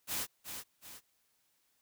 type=noise with echo; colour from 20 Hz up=white; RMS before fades=-36 dBFS; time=0.07-0.27 s; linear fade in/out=50 ms; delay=370 ms; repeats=2; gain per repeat=-7 dB; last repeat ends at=1.01 s; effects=white hiss -75 dBFS RMS until 1.81 s